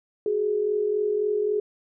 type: tone pair together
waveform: sine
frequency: 377 / 420.7 Hz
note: F#4 / G#4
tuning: +32 / +22 cents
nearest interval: major second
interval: 190 cents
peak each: -29 / -22 dBFS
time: 0.26-1.6 s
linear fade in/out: 2 ms
effects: none